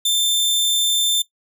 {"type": "tone", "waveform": "sawtooth", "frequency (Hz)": 3564, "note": "A7", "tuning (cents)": 22, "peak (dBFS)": -13, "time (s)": [0.05, 1.22], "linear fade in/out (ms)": 5, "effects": ["noise-tail reverb RT60 0.1 s tail -17 dB re dry"]}